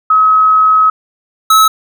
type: tone pair in turn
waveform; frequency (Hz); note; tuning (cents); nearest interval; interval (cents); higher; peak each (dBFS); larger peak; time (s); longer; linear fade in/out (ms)
sine / square; 1278 / 1293.6; D#6 / E6; +46 / -33; unison; 21; second; -5; neither; 0.1-0.9 / 1.5-1.68; first; 5
effects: none